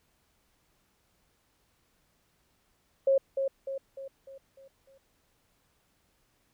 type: tone with echo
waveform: sine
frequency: 542 Hz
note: C#5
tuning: 39 cents flat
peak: -20 dBFS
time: 3.07-3.18 s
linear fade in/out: 5 ms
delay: 300 ms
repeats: 6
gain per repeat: -6 dB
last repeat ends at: 4.98 s
effects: pink hiss -71 dBFS RMS until 6.53 s